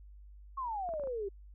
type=exponential sweep; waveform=sine; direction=down; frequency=1108.7 to 381.5 Hz; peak=-34 dBFS; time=0.57-1.29 s; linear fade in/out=10 ms
type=clicks; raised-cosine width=1 ms; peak=-35 dBFS; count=5; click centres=0.89 / 0.938 / 0.997 / 1.037 / 1.073 s
effects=added 50 Hz sine -50 dBFS peak until 1.54 s